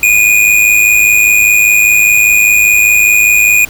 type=tone with amplitude modulation; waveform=square; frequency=2453 Hz; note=D#7; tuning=25 cents flat; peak=-3 dBFS; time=0.03-3.65 s; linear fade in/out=2 ms; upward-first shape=sine; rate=105 Hz; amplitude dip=60%; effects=added 60 Hz sine -37 dBFS peak until 3.69 s + pink hiss -32 dBFS RMS until 3.69 s